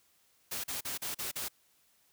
white noise bursts, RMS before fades -37 dBFS, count 6, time 0.51-1.485 s, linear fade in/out 10 ms, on 130 ms, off 39 ms, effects white hiss -69 dBFS RMS until 2.12 s

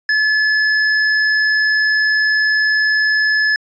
sine tone with hard clipping, 1720 Hz, A6, 40 cents flat, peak -14 dBFS, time 0.09-3.56 s, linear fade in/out 2 ms, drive 13 dB, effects resampled to 16000 Hz

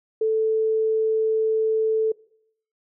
sine tone, 440 Hz, A4, in tune, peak -18 dBFS, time 0.21-2.12 s, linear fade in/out 5 ms, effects noise-tail reverb RT60 0.7 s tail -23 dB re dry

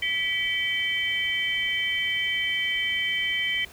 sine tone cluster, 1965 / 2298 / 3091 Hz, B6 / D7 / G7, -9 / -38 / -25 cents, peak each -28 dBFS, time 0.02-3.65 s, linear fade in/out 5 ms, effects pink hiss -48 dBFS RMS until 3.72 s

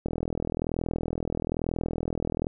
click train, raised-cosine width 2 ms, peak -15 dBFS, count 100, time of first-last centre 0.06-2.469 s, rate 41.1 Hz, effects none

